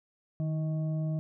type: tone with frequency modulation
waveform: sine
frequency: 155.56 Hz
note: D#3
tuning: in tune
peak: -28 dBFS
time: 0.4-1.19 s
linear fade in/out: 0 ms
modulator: 475 Hz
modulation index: 0.38
effects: none